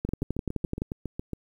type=two click trains; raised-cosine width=3 ms; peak=-19 / -15 dBFS; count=10 / 10; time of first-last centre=0.09-1.333 / 0.05-0.819 s; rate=7.24 / 11.7 Hz; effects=9-bit